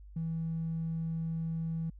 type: tone with tanh clipping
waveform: triangle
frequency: 163.2 Hz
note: E3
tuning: 17 cents flat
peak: -31 dBFS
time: 0.16-1.9 s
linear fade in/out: 5 ms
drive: 1 dB
effects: added 50 Hz sine -48 dBFS peak until 1.99 s